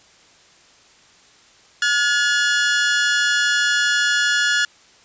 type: tone pair together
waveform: sawtooth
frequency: 1435 / 1702.5 Hz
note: F6 / G#6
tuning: +47 / +42 cents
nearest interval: minor third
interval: 295 cents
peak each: -15 dBFS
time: 1.82-4.65 s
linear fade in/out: 2 ms
effects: white hiss -51 dBFS RMS until 5.04 s + resampled to 16000 Hz